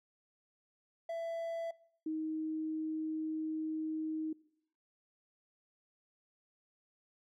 triangle / sine tone pair in turn, 666 / 314.3 Hz, E5 / D#4, +18 / +18 cents, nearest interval octave + minor second, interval 1300 cents, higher first, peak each -34 / -34 dBFS, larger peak neither, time 1.09-1.71 / 2.06-4.33 s, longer second, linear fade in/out 5 ms, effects noise-tail reverb RT60 0.7 s tail -22 dB re dry

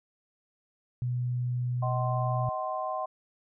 sine tone, 123.47 Hz, B2, in tune, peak -27 dBFS, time 1.02-2.49 s, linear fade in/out 0 ms
sine chord, C diminished, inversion first, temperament just, 627.9 / 753.5 / 1046.5 Hz, Eb5 / Gb5 / C6, +16 / +31 / 0 cents, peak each -34 dBFS, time 1.82-3.06 s, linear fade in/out 10 ms
effects none

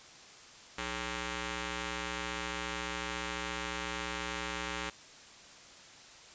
5% pulse ring-modulated tone, 242.4 Hz, B3, 32 cents flat, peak -21 dBFS, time 0.78-4.9 s, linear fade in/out 5 ms, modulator 663 Hz, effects white hiss -53 dBFS RMS until 6.34 s + resampled to 16000 Hz

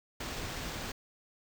pink noise with sample-and-hold, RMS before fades -39 dBFS, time 0.2-0.92 s, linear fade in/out 5 ms, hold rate 11025 Hz, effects none

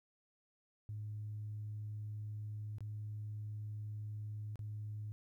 sine tone with dropouts, 105.9 Hz, G#2, 34 cents sharp, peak -40 dBFS, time 0.89-5.12 s, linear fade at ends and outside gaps 0 ms, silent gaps 2.784-2.806 / 4.557-4.592 s, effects tanh soft clip ceiling -36 dBFS + 13-bit

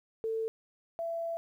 sine tone pair in turn, 446.6 / 668.7 Hz, A4 / E5, +26 / +25 cents, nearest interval perfect fifth, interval 699 cents, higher second, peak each -30 / -32 dBFS, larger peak first, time 0.24-0.48 / 0.99-1.37 s, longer second, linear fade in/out 0 ms, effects 11-bit

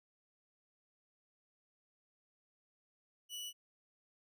sawtooth tone, 2950 Hz, F#7, 6 cents flat, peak -39 dBFS, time 3.29-3.53 s, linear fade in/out 50 ms, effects none

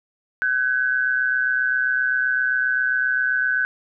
sine tone pair together, 1516.4 / 1644 Hz, F#6 / G#6, +42 / -18 cents, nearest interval minor second, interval 140 cents, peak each -19 / -24 dBFS, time 0.42-3.65 s, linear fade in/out 0 ms, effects none

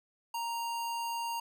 square tone, 932 Hz, A#5, 1 cent flat, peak -34 dBFS, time 0.34-1.4 s, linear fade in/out 5 ms, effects none

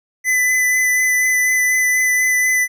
square tone with vibrato, 2006 Hz, B6, 26 cents sharp, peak -14 dBFS, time 0.24-2.68 s, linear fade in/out 50 ms, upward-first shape sine, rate 4.1 Hz, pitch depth 12 cents each way, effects none

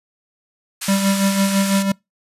white band-pass noise, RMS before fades -27 dBFS, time 0.81-1.83 s, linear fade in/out 10 ms, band 980 to 11000 Hz, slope 24 dB/octave
square tone with tremolo, 196 Hz, G3, in tune, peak -14 dBFS, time 0.88-1.92 s, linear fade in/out 5 ms, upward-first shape sine, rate 6 Hz, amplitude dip 55%
effects noise-tail reverb RT60 0.2 s tail -26 dB re dry + resampled to 32000 Hz

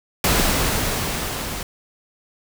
pink noise with level ramp, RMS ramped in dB -17 to -29 dBFS, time 0.24-1.63 s, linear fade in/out 2 ms, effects none

